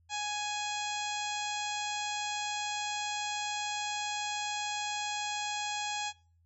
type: harmonic tone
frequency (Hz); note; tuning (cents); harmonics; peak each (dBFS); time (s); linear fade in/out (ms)
833; G#5; +5; 1 / 2 / 3 / 4 / 5 / 6 / 7 / 8 / 9; -36 / -43 / -41 / -41 / -44 / -48 / -49 / -44 / -46; 0.09-6.13; 50
effects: noise-tail reverb RT60 0.4 s tail -21 dB re dry + added 84 Hz sine -64 dBFS peak until 6.45 s